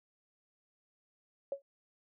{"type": "tone with exponential decay", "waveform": "sine", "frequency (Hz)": 555, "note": "C#5", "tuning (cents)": 2, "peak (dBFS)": -29, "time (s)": [1.52, 1.62], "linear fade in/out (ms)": 2, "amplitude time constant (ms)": 20, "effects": []}